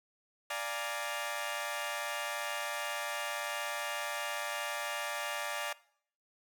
15% pulse chord, Bb dominant seventh, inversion first, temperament equal, 587.3 / 698.5 / 830.6 / 932.3 Hz, D5 / F5 / Ab5 / Bb5, 0 / 0 / 0 / 0 cents, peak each -32 / -36 / -35 / -36 dBFS, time 0.5-5.73 s, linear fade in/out 5 ms, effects noise-tail reverb RT60 0.6 s tail -20 dB re dry

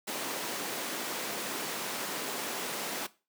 pink high-pass noise, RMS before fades -36 dBFS, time 0.07-3.07 s, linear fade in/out 10 ms, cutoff 260 Hz, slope 12 dB/octave, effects noise-tail reverb RT60 0.3 s tail -18 dB re dry + high-pass 150 Hz 12 dB/octave

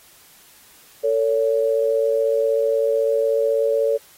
sine tone pair together, 448.1 / 564.2 Hz, A4 / C#5, +32 / +30 cents, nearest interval major third, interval 398 cents, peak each -19 dBFS, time 1.03-3.98 s, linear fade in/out 20 ms, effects white hiss -50 dBFS RMS until 4.17 s + AAC 48 kbps

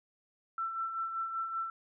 sine tone with tremolo, 1339 Hz, E6, 27 cents sharp, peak -31 dBFS, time 0.58-1.7 s, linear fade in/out 2 ms, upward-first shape sine, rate 5.2 Hz, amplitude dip 50%, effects none

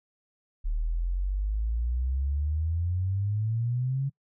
sine exponential sweep, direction up, 36.98 to 140 Hz, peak -25 dBFS, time 0.64-4.1 s, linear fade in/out 20 ms, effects noise-tail reverb RT60 0.1 s tail -24 dB re dry

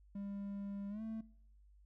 triangle tone with pitch glide, 199.9 to 221.8 Hz, G3 to A3, +34 to +14 cents, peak -39 dBFS, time 0.15-1.21 s, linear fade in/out 5 ms, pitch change +180 cents, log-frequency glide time 0.89-1.02 s, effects noise-tail reverb RT60 0.7 s tail -22 dB re dry + added 50 Hz sine -61 dBFS peak until 1.85 s

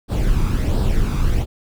brown noise with flanger, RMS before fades -17 dBFS, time 0.08-1.46 s, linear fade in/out 50 ms, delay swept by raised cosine 0.22 to 0.85 ms, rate 1.4 Hz, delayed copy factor +0.55, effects none

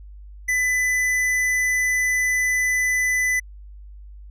triangle tone with tanh clipping, 2000 Hz, B6, 21 cents sharp, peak -20 dBFS, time 0.48-3.4 s, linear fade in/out 10 ms, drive 17 dB, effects added 50 Hz sine -38 dBFS peak until 4.3 s

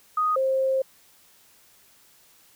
sine tone pair in turn, 1244.5 / 530.1 Hz, D#6 / C5, 0 / +23 cents, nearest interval octave + minor third, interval 1477 cents, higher first, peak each -20 dBFS, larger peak neither, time 0.17-0.36 / 0.36-0.82 s, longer second, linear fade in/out 5 ms, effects white hiss -57 dBFS RMS until 2.55 s

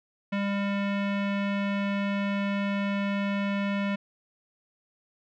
square tone with low-pass filter, 200.1 Hz, G3, 36 cents sharp, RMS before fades -28 dBFS, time 0.32-3.96 s, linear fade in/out 10 ms, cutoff 2500 Hz, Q 2.1, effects none

